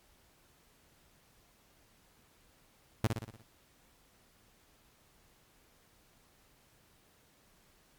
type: tone with echo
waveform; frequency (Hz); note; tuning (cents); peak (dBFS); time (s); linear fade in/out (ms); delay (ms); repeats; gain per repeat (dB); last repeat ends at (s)
sawtooth; 110.9; A2; +14; -21; 3.04-3.07; 0; 59; 6; -5; 3.424
effects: pink hiss -66 dBFS RMS until 7.98 s + MP3 96 kbps